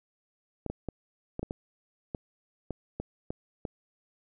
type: clicks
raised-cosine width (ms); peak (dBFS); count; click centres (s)
2; -20; 11; 0.663 / 0.7 / 0.887 / 1.394 / 1.43 / 1.509 / 2.148 / 2.707 / 3 / 3.305 / 3.652
effects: none